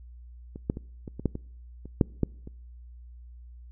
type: clicks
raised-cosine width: 3 ms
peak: -26 / -12 / -23 / -24 / -23 / -11 / -21 / -29 / -6 / -10 / -28 dBFS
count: 11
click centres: 0.559 / 0.699 / 0.771 / 1.078 / 1.196 / 1.257 / 1.354 / 1.856 / 2.012 / 2.233 / 2.474 s
effects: noise-tail reverb RT60 0.7 s tail -26 dB re dry + added 60 Hz sine -44 dBFS peak until 3.71 s